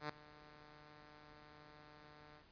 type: tone with ADSR envelope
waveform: 5% pulse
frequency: 150 Hz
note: D3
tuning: 37 cents sharp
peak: -28 dBFS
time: 0-2.46 s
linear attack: 94 ms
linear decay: 4 ms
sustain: -20 dB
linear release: 100 ms
effects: pink hiss -67 dBFS RMS until 2.51 s + resampled to 11025 Hz